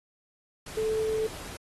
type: tone in noise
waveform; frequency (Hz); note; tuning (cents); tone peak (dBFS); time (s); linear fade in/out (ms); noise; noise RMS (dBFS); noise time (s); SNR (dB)
sine; 437.6; A4; -9; -25; 0.77-1.27; 5; pink; -42; 0.66-1.57; +14
effects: AAC 32 kbps

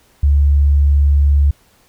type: tone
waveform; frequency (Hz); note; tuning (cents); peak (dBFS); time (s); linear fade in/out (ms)
sine; 71.4; D2; -48; -8; 0.23-1.51; 5
effects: pink hiss -53 dBFS RMS until 1.88 s

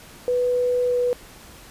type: tone with pitch glide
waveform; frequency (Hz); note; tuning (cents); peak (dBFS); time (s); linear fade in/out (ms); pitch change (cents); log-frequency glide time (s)
sine; 493.9 to 490.8; B4 to B4; 0 to -11; -18; 0.28-1.13; 0; -11; 0.86-0.96
effects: pink hiss -45 dBFS RMS until 1.7 s + resampled to 32000 Hz

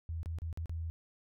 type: tone with dropouts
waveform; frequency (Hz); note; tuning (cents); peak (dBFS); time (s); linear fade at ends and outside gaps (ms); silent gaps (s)
sine; 82; E2; -9; -35; 0.09-0.9; 0; 0.231-0.259 / 0.386-0.419 / 0.528-0.574 / 0.658-0.695
effects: none

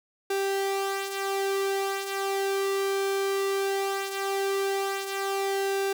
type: tone with flanger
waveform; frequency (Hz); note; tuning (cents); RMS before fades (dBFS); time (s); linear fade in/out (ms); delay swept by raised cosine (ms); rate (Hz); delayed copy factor
sawtooth; 392; G4; 0; -28; 0.3-5.93; 5; 1.6 to 6.6; 0.18; -0.5
effects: none

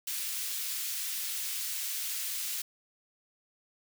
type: high-pass noise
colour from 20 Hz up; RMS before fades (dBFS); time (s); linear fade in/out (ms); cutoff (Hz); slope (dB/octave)
white; -35; 0.07-2.62; 5; 2300; 12
effects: none

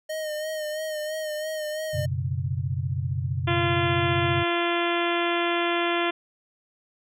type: tone with vibrato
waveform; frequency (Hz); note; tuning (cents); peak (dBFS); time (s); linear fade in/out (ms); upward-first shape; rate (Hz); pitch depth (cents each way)
square; 617; D#5; -15; -29; 0.09-2.06; 10; sine; 3; 37
type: chord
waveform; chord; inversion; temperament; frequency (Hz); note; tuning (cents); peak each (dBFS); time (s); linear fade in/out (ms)
sine; F# suspended fourth; none; equal; 92.5 / 123.47 / 138.59; F#2 / B2 / C#3; 0 / 0 / 0; -29; 1.93-4.44; 20
type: harmonic tone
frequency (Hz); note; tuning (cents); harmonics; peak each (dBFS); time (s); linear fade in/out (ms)
344; F4; -26; 1 / 2 / 3 / 4 / 5 / 6 / 7 / 8 / 9 / 10; -26 / -29 / -31 / -32 / -33 / -34 / -34 / -35 / -36 / -36; 3.47-6.11; 10
effects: none

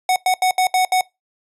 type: tone bursts at uneven times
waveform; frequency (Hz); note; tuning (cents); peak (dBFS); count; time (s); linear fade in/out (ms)
square; 741; F#5; +2; -14; 6; 0.09-0.16 / 0.26-0.34 / 0.42-0.51 / 0.58-0.67 / 0.74-0.85 / 0.92-1.01; 2
effects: noise-tail reverb RT60 0.2 s tail -22 dB re dry + resampled to 32000 Hz

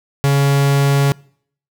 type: tone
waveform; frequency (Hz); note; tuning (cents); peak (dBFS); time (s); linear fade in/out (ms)
45% pulse; 140; C#3; +18; -11; 0.24-1.12; 0
effects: noise-tail reverb RT60 0.6 s tail -25 dB re dry

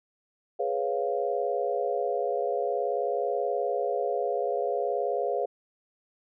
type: chord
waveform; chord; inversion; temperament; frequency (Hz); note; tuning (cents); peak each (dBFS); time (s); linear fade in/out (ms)
sine; C# dominant seventh; second; equal; 415.3 / 493.9 / 554.4 / 698.5; G#4 / B4 / C#5 / E#5; 0 / 0 / 0 / 0; -31; 0.59-5.46; 10
effects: none

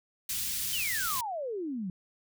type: band-stop noise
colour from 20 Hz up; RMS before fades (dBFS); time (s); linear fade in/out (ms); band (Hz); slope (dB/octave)
white; -33; 0.29-1.21; 5; 160 to 2700; 12
type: exponential sweep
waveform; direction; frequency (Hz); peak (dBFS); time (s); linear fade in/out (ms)
sine; down; 3136 to 174.61; -32; 0.73-1.9; 2
effects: none

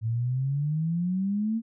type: exponential sweep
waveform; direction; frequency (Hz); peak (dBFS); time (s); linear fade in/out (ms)
sine; up; 110 to 230.6; -24; 0.01-1.62; 50
effects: none

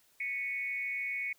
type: tone with amplitude modulation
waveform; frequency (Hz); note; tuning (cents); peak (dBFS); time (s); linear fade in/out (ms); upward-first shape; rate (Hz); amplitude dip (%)
sine; 2217; C#7; 0; -29; 0.2-1.33; 5; sine; 253; 80
effects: white hiss -67 dBFS RMS until 1.38 s

